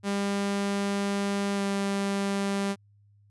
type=tone with pitch glide; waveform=sawtooth; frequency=200 to 198.39 Hz; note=G3 to G3; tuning=+35 to +21 cents; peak=-22 dBFS; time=0.03-2.76 s; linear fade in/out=50 ms; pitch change=-14 cents; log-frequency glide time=1.55-1.61 s; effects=added 102 Hz sine -57 dBFS peak until 3.3 s + resampled to 24000 Hz